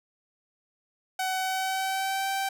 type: tone with pitch glide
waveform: sawtooth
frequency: 752 to 777.6 Hz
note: F#5 to G5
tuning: +28 to -14 cents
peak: -23 dBFS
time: 1.19-2.49 s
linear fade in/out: 5 ms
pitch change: +58 cents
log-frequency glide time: 1.37-2.29 s
effects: none